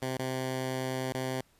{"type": "tone with dropouts", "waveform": "10% pulse", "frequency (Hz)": 130, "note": "C3", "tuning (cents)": -11, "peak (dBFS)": -23, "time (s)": [0.02, 1.41], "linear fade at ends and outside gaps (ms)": 2, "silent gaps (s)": [[0.17, 0.193], [1.123, 1.145]], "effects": ["pink hiss -66 dBFS RMS until 1.59 s", "resampled to 32000 Hz"]}